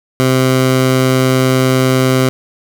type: tone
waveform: 15% pulse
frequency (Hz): 130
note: C3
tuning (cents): -11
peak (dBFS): -3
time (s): 0.2-2.29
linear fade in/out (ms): 0
effects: none